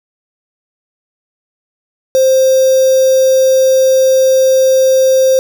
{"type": "tone with quantisation", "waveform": "sine", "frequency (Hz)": 525, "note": "C5", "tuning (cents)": 6, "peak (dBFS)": -6, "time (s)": [2.15, 5.39], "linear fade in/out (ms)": 0, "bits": 3, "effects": []}